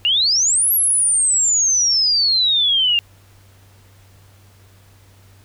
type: exponential two-way sweep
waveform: sine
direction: up then down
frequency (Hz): 2774 to 11650 to 2774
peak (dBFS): -13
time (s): 0.05-2.99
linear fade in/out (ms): 0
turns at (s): 0.72
effects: added 97 Hz sine -47 dBFS peak until 5.44 s + pink hiss -53 dBFS RMS until 5.44 s